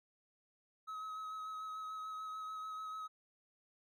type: tone with vibrato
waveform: triangle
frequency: 1278 Hz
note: D#6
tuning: 46 cents sharp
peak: -40 dBFS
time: 0.87-3.08 s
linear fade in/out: 20 ms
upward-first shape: sine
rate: 6.8 Hz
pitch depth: 16 cents each way
effects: none